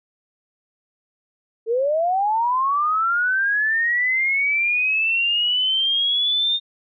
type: linear sweep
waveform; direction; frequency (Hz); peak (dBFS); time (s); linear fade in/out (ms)
sine; up; 435.1 to 3659; -17; 1.66-6.6; 50
effects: none